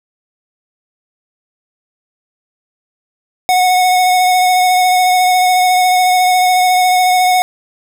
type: tone with vibrato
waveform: square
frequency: 733 Hz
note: F#5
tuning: 16 cents flat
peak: -9 dBFS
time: 3.49-7.42 s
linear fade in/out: 0 ms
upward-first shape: sine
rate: 14 Hz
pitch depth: 16 cents each way
effects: none